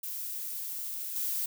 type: noise with level steps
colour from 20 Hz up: violet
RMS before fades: -37 / -32 dBFS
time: 0.03-1.46 s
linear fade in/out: 5 ms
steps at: 1.16 s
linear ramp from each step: 2 ms
effects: none